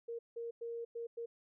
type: tone bursts at uneven times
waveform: sine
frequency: 466.2 Hz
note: A#4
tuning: in tune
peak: -39 dBFS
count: 5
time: 0.08-0.19 / 0.36-0.51 / 0.61-0.85 / 0.95-1.07 / 1.17-1.26 s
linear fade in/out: 10 ms
effects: none